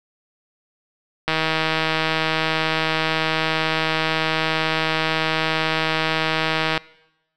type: click train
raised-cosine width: 0.3 ms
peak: -4 dBFS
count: 875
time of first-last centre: 1.28-6.777 s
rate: 159 Hz
effects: noise-tail reverb RT60 0.9 s tail -22 dB re dry